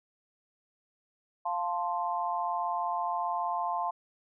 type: chord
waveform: sine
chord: F major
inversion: none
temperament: equal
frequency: 698.5 / 880 / 1046.5 Hz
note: F5 / A5 / C6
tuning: 0 / 0 / 0 cents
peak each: -33 dBFS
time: 1.45-3.91 s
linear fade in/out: 10 ms
effects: none